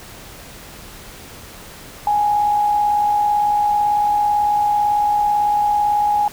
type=tone with amplitude modulation; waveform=sine; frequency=830.6 Hz; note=G#5; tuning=in tune; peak=-12 dBFS; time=2.07-6.28 s; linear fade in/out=2 ms; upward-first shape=sine; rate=58 Hz; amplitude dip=35%; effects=pink hiss -38 dBFS RMS until 6.32 s